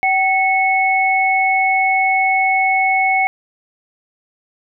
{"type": "tone pair together", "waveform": "sine", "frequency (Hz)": [764.7, 2200], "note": ["G5", "C#7"], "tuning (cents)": [-43, -14], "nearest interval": "octave + tritone", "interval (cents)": 1829, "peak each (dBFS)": -15, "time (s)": [0.03, 3.27], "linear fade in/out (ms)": 0, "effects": []}